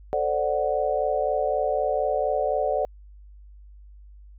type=chord; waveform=sine; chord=D dominant seventh; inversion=second; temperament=equal; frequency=440 / 523.3 / 587.3 / 740 Hz; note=A4 / C5 / D5 / F#5; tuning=0 / 0 / 0 / 0 cents; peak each=-29 / -28 / -25 / -27 dBFS; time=0.13-2.85 s; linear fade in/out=0 ms; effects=added 50 Hz sine -44 dBFS peak until 4.38 s